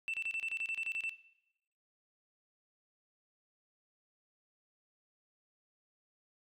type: tone bursts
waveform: sine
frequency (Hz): 2671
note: E7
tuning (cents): +22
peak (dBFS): -32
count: 12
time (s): 0.08-1.094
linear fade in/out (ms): 0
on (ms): 57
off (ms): 30
effects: noise-tail reverb RT60 0.8 s tail -17 dB re dry + tanh soft clip ceiling -31 dBFS